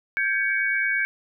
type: tone cluster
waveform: sine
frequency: 1572 / 1681 / 2248 Hz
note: G6 / G#6 / C#7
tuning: +4 / +20 / +24 cents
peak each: -24 / -30 / -24 dBFS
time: 0.17-1.05 s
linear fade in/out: 0 ms
effects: none